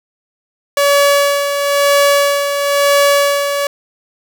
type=tone with tremolo; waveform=sawtooth; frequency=568 Hz; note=C#5; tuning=42 cents sharp; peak=-4 dBFS; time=0.77-3.67 s; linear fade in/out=2 ms; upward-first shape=sine; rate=1 Hz; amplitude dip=55%; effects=none